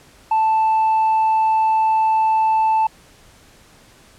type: tone with tanh clipping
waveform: sine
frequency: 880 Hz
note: A5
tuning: in tune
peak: -14 dBFS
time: 0.31-2.87 s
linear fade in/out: 5 ms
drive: 1 dB
effects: pink hiss -49 dBFS RMS until 4.18 s + low-pass 11000 Hz 12 dB/octave